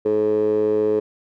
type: tone with band-pass filter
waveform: 15% pulse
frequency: 106.8 Hz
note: G#2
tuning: 49 cents sharp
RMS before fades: -19 dBFS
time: 0.05-1 s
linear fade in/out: 10 ms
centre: 450 Hz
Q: 7.1
effects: none